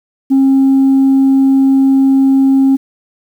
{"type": "tone", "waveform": "sine", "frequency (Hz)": 269.4, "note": "C#4", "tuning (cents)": -49, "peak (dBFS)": -4, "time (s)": [0.3, 2.77], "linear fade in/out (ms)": 20, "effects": ["tanh soft clip ceiling -4 dBFS", "7-bit"]}